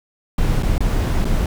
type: noise with dropouts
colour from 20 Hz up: brown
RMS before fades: -17 dBFS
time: 0.38-1.46 s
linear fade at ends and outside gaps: 2 ms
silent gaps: 0.626-0.631 / 0.781-0.805 / 1.245-1.252 s
effects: none